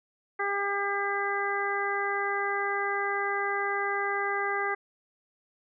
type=harmonic tone; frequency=401 Hz; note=G4; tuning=39 cents sharp; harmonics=1 / 2 / 3 / 4 / 5; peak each=-33 / -33 / -33 / -33 / -33 dBFS; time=0.39-4.75 s; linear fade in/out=10 ms; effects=none